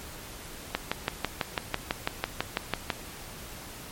click train, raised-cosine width 0.3 ms, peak -9 dBFS, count 14, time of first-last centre 0.75-2.902 s, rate 6.04 Hz, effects pink hiss -43 dBFS RMS until 3.91 s + MP3 64 kbps

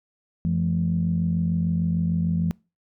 sine tone cluster, 90.2 / 169.8 / 216.5 Hz, F#2 / F3 / A3, -44 / -48 / -28 cents, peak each -28 / -21 / -29 dBFS, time 0.45-2.51 s, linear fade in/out 0 ms, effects noise-tail reverb RT60 0.3 s tail -26 dB re dry + tanh soft clip ceiling -12 dBFS

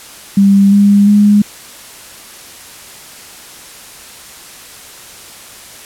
sine tone with pitch steps, 198 / 202.2 / 206.4 Hz, G3 / G#3 / G#3, +18 / -46 / -10 cents, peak -4 dBFS, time 0.37-1.42 s, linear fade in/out 5 ms, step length 350 ms, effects white hiss -34 dBFS RMS until 5.85 s + low-pass 12000 Hz 12 dB/octave

